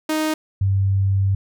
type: tone pair in turn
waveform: sawtooth / sine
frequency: 311.1 / 97.45 Hz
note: D#4 / G2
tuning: 0 / -10 cents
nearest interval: octave + minor sixth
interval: 2010 cents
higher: first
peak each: -15 dBFS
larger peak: neither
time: 0.09-0.34 / 0.61-1.35 s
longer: second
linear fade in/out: 5 ms
effects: none